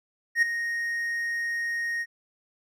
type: tone with ADSR envelope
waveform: triangle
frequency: 1864.7 Hz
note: A#6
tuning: in tune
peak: -14 dBFS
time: 0.35-2.06 s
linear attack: 74 ms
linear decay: 7 ms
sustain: -11 dB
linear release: 47 ms
effects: none